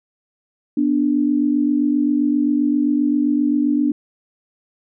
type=tone pair together; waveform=sine; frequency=246.1 / 293.7 Hz; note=B3 / D4; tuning=-6 / 0 cents; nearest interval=minor third; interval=306 cents; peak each=-19 / -16 dBFS; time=0.77-3.92 s; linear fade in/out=5 ms; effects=none